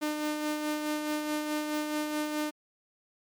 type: tone with tremolo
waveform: sawtooth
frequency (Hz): 302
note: D4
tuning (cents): +48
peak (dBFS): -24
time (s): 0.01-2.51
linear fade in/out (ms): 20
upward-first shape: sine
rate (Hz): 4.7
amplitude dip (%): 40
effects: MP3 96 kbps